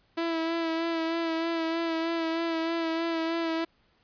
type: tone with vibrato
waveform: sawtooth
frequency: 329.6 Hz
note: E4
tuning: in tune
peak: -23 dBFS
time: 0.17-3.65 s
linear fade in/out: 10 ms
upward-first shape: sine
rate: 3.2 Hz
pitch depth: 27 cents each way
effects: pink hiss -67 dBFS RMS until 4.03 s + resampled to 11025 Hz